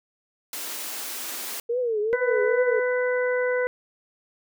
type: high-pass noise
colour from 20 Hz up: white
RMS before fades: -33 dBFS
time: 0.53-1.6 s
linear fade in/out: 2 ms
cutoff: 230 Hz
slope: 96 dB/octave
type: tone with vibrato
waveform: sine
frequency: 458.5 Hz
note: A#4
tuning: 29 cents flat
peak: -22 dBFS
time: 1.69-2.8 s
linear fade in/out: 10 ms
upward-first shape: triangle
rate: 2.4 Hz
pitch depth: 190 cents each way
type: harmonic tone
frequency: 498.7 Hz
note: B4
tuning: 17 cents sharp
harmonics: 1 / 2 / 3 / 4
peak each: -22 / -35 / -30 / -32 dBFS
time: 2.13-3.67 s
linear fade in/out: 0 ms
effects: none